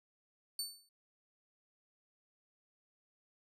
25% pulse tone with exponential decay, 4500 Hz, C#8, 25 cents sharp, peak -29 dBFS, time 0.59-0.89 s, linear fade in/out 2 ms, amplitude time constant 65 ms, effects none

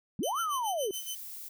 sine linear two-way sweep, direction up then down, 146.83 to 1396.9 to 362.4 Hz, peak -29 dBFS, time 0.19-0.91 s, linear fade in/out 2 ms, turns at 0.4 s
15% pulse tone with tremolo, 3048 Hz, G7, 49 cents flat, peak -27 dBFS, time 0.23-1.15 s, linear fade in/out 2 ms, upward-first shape sine, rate 7.1 Hz, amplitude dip 85%
violet noise, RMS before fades -43 dBFS, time 0.93-1.49 s, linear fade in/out 10 ms
effects none

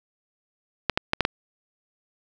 clicks, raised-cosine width 0.3 ms, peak -4 dBFS, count 5, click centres 0.897 / 0.975 / 1.134 / 1.207 / 1.251 s, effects none

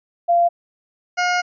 sine / 20% pulse tone pair in turn, 690 / 716.1 Hz, F5 / F5, -21 / +43 cents, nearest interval minor second, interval 64 cents, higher second, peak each -12 dBFS, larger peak neither, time 0.28-0.49 / 1.17-1.42 s, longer second, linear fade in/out 20 ms, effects resampled to 16000 Hz

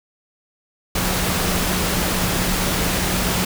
sine tone in noise, 181.2 Hz, F#3, 36 cents flat, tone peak -26 dBFS, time 0.95-3.45 s, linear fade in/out 5 ms, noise pink, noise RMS -21 dBFS, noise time 0.95-3.45 s, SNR -8 dB, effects none

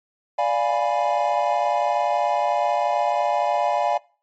triangle chord, D diminished seventh, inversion none, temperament equal, 587.3 / 698.5 / 830.6 / 987.8 Hz, D5 / F5 / Ab5 / Cb6, 0 / 0 / 0 / 0 cents, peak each -22 / -21 / -21 / -26 dBFS, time 0.38-3.98 s, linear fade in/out 10 ms, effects noise-tail reverb RT60 0.4 s tail -23 dB re dry + MP3 32 kbps

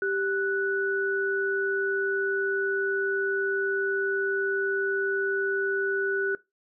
sine tone pair together, 392 / 1480 Hz, G4 / F#6, 0 / 0 cents, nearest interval octave + major seventh, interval 2300 cents, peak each -27 dBFS, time 0.02-6.35 s, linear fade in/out 2 ms, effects noise-tail reverb RT60 0.2 s tail -19 dB re dry

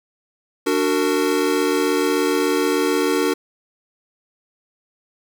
square chord, D augmented, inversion none, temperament equal with one note detuned, 293.7 / 370 / 456.8 Hz, D4 / F#4 / A#4, 0 / 0 / -35 cents, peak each -22 dBFS, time 0.66-3.34 s, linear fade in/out 10 ms, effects none

